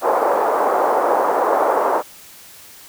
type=band-pass noise; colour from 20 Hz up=pink; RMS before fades=-17 dBFS; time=0.01-2.03 s; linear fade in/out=50 ms; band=450 to 1100 Hz; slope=24 dB/octave; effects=white hiss -42 dBFS RMS until 2.88 s